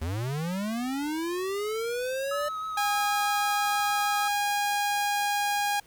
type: linear sweep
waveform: square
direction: up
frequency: 74.5 to 597 Hz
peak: -29 dBFS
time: 0.01-2.49 s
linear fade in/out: 10 ms
type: tone with vibrato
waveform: triangle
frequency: 1276 Hz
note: D#6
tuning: 43 cents sharp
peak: -29 dBFS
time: 2.31-4.28 s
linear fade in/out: 5 ms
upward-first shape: triangle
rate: 6.3 Hz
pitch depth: 20 cents each way
type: tone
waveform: sawtooth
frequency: 818 Hz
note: G#5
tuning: 26 cents flat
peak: -21 dBFS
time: 2.77-5.8 s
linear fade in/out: 5 ms
effects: pink hiss -58 dBFS RMS until 5.86 s